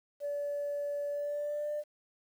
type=tone with pitch glide; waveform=sine; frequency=577 to 594.9 Hz; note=D5 to D5; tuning=-31 to +22 cents; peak=-31 dBFS; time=0.2-1.84 s; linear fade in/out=50 ms; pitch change=+53 cents; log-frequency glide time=1.1-1.72 s; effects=tanh soft clip ceiling -29 dBFS + 10-bit